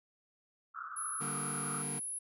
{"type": "band-pass noise", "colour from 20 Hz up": "pink", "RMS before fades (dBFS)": -44, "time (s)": [0.74, 1.83], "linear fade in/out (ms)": 20, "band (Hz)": [1200, 1400], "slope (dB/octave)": 96}
{"type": "tone", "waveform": "sine", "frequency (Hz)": 10548, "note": "E9", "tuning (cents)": 0, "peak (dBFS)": -37, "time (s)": [0.96, 2.19], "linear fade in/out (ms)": 10}
{"type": "chord", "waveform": "sawtooth", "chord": "G minor", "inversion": "second", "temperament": "just", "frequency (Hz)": [147, 196, 235.2], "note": ["D3", "G3", "Bb3"], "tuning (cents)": [2, 0, 16], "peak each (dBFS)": [-38, -42, -41], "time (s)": [1.2, 2], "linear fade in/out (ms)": 20}
{"effects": []}